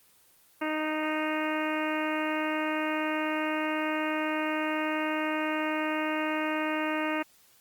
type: harmonic tone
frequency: 309.4 Hz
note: D#4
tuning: 10 cents flat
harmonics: 1 / 2 / 3 / 4 / 5 / 6 / 7 / 8 / 9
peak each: -31 / -34 / -36 / -37 / -38 / -39 / -39 / -40 / -41 dBFS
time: 0.61-7.23 s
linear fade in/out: 10 ms
effects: white hiss -61 dBFS RMS until 7.6 s + Opus 24 kbps